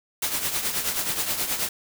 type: noise with tremolo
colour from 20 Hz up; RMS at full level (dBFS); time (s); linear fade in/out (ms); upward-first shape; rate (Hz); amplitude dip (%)
white; -24; 0.22-1.69; 5; triangle; 9.4; 65
effects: none